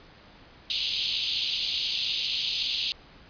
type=band-pass noise; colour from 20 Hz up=white; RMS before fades=-29 dBFS; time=0.7-2.92 s; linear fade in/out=0 ms; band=2800 to 4600 Hz; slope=48 dB/octave; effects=pink hiss -52 dBFS RMS until 3.29 s + resampled to 11025 Hz